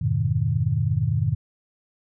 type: chord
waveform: sine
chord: F half-diminished seventh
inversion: none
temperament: equal with one note detuned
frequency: 87.31 / 103.83 / 123.47 / 152.36 Hz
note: F2 / Ab2 / Cb3 / Eb3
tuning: 0 / 0 / 0 / -36 cents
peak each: -29 / -24 / -24 / -25 dBFS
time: 0.01-1.35 s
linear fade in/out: 10 ms
effects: none